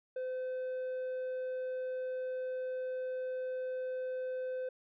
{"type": "tone with hard clipping", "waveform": "sine", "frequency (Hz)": 512, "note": "C5", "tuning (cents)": -38, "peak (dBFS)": -36, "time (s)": [0.16, 4.69], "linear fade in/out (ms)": 5, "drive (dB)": 3, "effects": ["resampled to 8000 Hz"]}